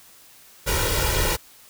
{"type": "noise with comb filter", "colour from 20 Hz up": "pink", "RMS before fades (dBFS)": -22, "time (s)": [0.66, 1.37], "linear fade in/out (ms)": 20, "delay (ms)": 2.1, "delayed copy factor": 0.8, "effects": ["white hiss -50 dBFS RMS until 1.69 s"]}